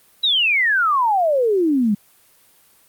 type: exponential sweep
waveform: sine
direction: down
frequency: 3951 to 196.3 Hz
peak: -14 dBFS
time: 0.23-1.95 s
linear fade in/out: 10 ms
effects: white hiss -54 dBFS RMS until 2.88 s + Opus 32 kbps